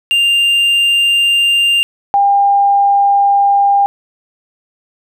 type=tone pair in turn; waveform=triangle / sine; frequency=2794 / 801.4 Hz; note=F7 / G5; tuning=0 / +38 cents; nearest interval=octave + minor seventh; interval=2162 cents; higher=first; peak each=-7 dBFS; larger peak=neither; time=0.11-1.83 / 2.14-3.86 s; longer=neither; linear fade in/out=0 ms; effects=none